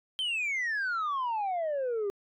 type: exponential sweep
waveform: sine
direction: down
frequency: 3166 to 390.3 Hz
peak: -26 dBFS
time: 0.19-2.1 s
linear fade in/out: 0 ms
effects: tanh soft clip ceiling -27 dBFS

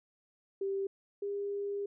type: tone pair in turn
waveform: sine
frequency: 391.5 / 403.2 Hz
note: G4 / G4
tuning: -2 / +49 cents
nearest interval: minor second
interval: 51 cents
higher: second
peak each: -31 / -33 dBFS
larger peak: first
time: 0.61-0.87 / 1.22-1.86 s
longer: second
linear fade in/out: 5 ms
effects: none

